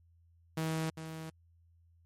sawtooth tone with echo, 160 Hz, D#3, 49 cents sharp, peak -28 dBFS, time 0.57-0.9 s, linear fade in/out 5 ms, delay 400 ms, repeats 1, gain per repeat -9 dB, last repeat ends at 1.3 s, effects added 84 Hz sine -62 dBFS peak until 2.05 s + MP3 64 kbps

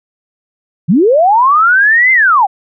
sine linear two-way sweep, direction up then down, 139 to 2100 to 724 Hz, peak -5 dBFS, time 0.88-2.47 s, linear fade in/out 20 ms, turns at 2.12 s, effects none

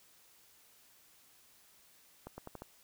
accelerating click train, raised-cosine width 1 ms, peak -30 dBFS, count 5, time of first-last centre 2.27-2.621 s, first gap 110 ms, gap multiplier 0.85, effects white hiss -64 dBFS RMS until 2.83 s

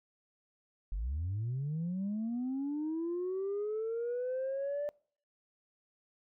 sine linear sweep, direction up, 42.3 to 590 Hz, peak -31 dBFS, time 0.92-4.89 s, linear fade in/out 0 ms, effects noise-tail reverb RT60 0.5 s tail -25 dB re dry + tanh soft clip ceiling -30 dBFS

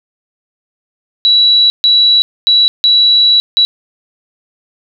sine tone bursts at uneven times, 3922 Hz, B7, 13 cents flat, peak -5 dBFS, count 5, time 1.25-1.7 / 1.84-2.22 / 2.47-2.68 / 2.84-3.4 / 3.57-3.65 s, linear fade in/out 0 ms, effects none

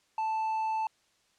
sine tone with hard clipping, 880 Hz, A5, in tune, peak -29 dBFS, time 0.18-0.87 s, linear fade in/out 2 ms, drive 3 dB, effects white hiss -69 dBFS RMS until 1.38 s + low-pass 7000 Hz 12 dB/octave

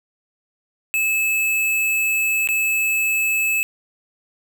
square tone with dropouts, 2604 Hz, E7, 22 cents flat, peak -18 dBFS, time 0.94-3.63 s, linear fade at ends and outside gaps 0 ms, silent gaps 2.474-2.488 s, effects 8-bit

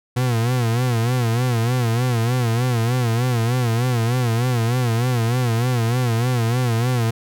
40% pulse tone with vibrato, 120 Hz, B2, 49 cents flat, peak -16 dBFS, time 0.16-7.11 s, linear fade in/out 10 ms, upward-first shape sine, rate 3.3 Hz, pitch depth 110 cents each way, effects none

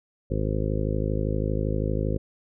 harmonic tone, 52.6 Hz, G#1, 23 cents sharp, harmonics 1 / 2 / 3 / 4 / 5 / 6 / 7 / 8 / 9 / 10, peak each -28 / -29 / -31 / -35 / -34 / -38 / -34 / -38 / -35 / -35 dBFS, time 0.3-2.18 s, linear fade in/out 10 ms, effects none

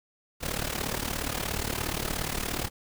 pink noise with amplitude modulation, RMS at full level -28 dBFS, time 0.4-2.7 s, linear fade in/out 50 ms, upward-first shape sine, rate 37 Hz, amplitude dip 80%, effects none

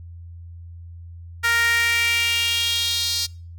sawtooth tone with high-pass filter sweep, 466.2 Hz, A#4, in tune, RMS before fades -21 dBFS, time 1.43-3.27 s, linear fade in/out 20 ms, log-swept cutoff 1600 to 4500 Hz, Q 3.8, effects noise-tail reverb RT60 0.4 s tail -24 dB re dry + added 85 Hz sine -36 dBFS peak until 3.58 s

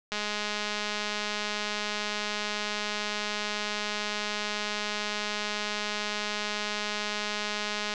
click train, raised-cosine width 0.2 ms, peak -14 dBFS, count 1635, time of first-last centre 0.12-7.938 s, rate 209 Hz, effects low-pass 7000 Hz 12 dB/octave

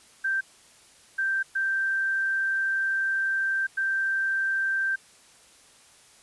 sine tone bursts at uneven times, 1568 Hz, G6, in tune, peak -23 dBFS, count 4, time 0.24-0.41 / 1.18-1.43 / 1.55-3.67 / 3.77-4.96 s, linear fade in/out 10 ms, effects white hiss -55 dBFS RMS until 6.22 s + resampled to 24000 Hz

